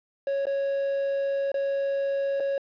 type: tone with dropouts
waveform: triangle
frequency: 553 Hz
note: C#5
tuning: 4 cents flat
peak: -22 dBFS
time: 0.27-2.58 s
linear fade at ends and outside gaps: 2 ms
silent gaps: 0.455-0.468 / 1.518-1.542 / 2.4-2.404 s
effects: resampled to 11025 Hz + 9-bit